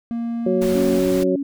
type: tone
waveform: triangle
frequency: 233.1 Hz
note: A#3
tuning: in tune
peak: -20 dBFS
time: 0.11-0.99 s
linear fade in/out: 0 ms
type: harmonic tone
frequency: 185 Hz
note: F#3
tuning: in tune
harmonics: 1 / 2 / 3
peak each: -24 / -19 / -22 dBFS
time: 0.46-1.36 s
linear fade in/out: 5 ms
type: noise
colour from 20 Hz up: pink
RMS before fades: -32 dBFS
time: 0.61-1.24 s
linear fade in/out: 10 ms
type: tone with vibrato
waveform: sine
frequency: 277.2 Hz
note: C#4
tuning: in tune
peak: -21 dBFS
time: 0.75-1.43 s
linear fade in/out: 5 ms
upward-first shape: square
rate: 6.7 Hz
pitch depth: 16 cents each way
effects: none